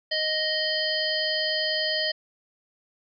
harmonic tone with a mistuned harmonic, 622.3 Hz, D#5, in tune, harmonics 1 / 3 / 5 / 7 / 8, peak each -30 / -30 / -30 / -30 / -30 dBFS, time 0.11-2.12 s, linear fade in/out 10 ms, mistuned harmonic 8, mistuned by -26 cents, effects none

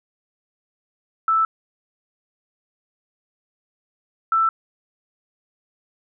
sine tone pair in turn, 1318.5 / 1327.7 Hz, E6 / E6, 0 / +12 cents, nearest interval unison, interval 12 cents, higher second, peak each -15 dBFS, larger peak neither, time 1.28-1.45 / 4.32-4.49 s, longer neither, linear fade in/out 2 ms, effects none

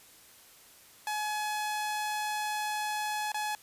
sawtooth tone with dropouts, 847 Hz, G#5, 34 cents sharp, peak -27 dBFS, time 1.07-3.55 s, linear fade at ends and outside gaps 1 ms, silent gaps 3.319-3.344 s, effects white hiss -56 dBFS RMS until 3.62 s + resampled to 32000 Hz

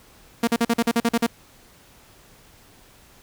sawtooth tone bursts, 233.1 Hz, A#3, in tune, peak -13 dBFS, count 10, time 0.43-1.266 s, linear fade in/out 5 ms, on 44 ms, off 44 ms, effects pink hiss -52 dBFS RMS until 3.22 s

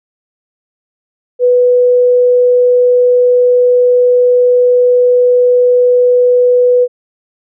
sine tone, 493.9 Hz, B4, in tune, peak -5 dBFS, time 1.39-6.88 s, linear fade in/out 50 ms, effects none

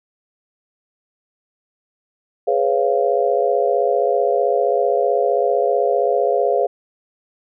sine chord, C# dominant seventh, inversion second, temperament just, 415.8 / 498.9 / 554.4 / 693 Hz, G#4 / B4 / C#5 / E#5, +2 / +17 / 0 / -14 cents, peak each -20 dBFS, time 2.47-6.67 s, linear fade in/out 10 ms, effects none

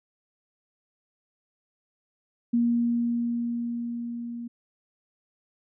sine tone with level ramp, 236.4 Hz, A#3, 24 cents sharp, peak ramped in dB -19 to -33 dBFS, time 2.53-4.48 s, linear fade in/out 10 ms, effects none

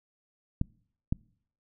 clicks, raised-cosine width 5 ms, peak -14 dBFS, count 2, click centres 0.614 / 1.125 s, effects noise-tail reverb RT60 0.6 s tail -26 dB re dry

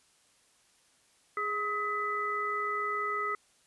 sine tone cluster, 414.2 / 1268 / 1993 Hz, G#4 / D#6 / B6, -5 / +32 / +15 cents, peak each -38 / -31 / -36 dBFS, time 1.37-3.35 s, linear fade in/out 2 ms, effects white hiss -66 dBFS RMS until 3.66 s + resampled to 24000 Hz

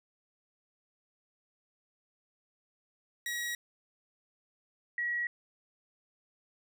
sawtooth / sine tone pair in turn, 1909 / 1916.3 Hz, A#6 / A#6, +41 / +47 cents, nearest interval unison, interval 6 cents, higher second, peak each -30 / -30 dBFS, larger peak neither, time 3.26-3.55 / 4.98-5.27 s, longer neither, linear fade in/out 2 ms, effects none

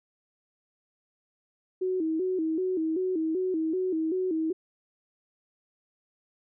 sine tone with vibrato, 344.3 Hz, F4, 25 cents flat, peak -25 dBFS, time 1.81-4.53 s, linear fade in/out 10 ms, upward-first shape square, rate 2.6 Hz, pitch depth 130 cents each way, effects none

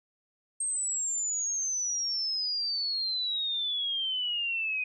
sine exponential sweep, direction down, 8490 to 2489 Hz, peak -28 dBFS, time 0.6-4.84 s, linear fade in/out 5 ms, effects none

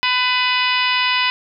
harmonic tone with a mistuned harmonic, 501 Hz, B4, 25 cents sharp, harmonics 2 / 3 / 4 / 5 / 6 / 7 / 8 / 9 / 10, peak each -21 / -27 / -22 / -21 / -22 / -27 / -28 / -33 / -28 dBFS, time 0.03-1.3 s, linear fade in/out 0 ms, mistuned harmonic 6, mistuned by -25 cents, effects none

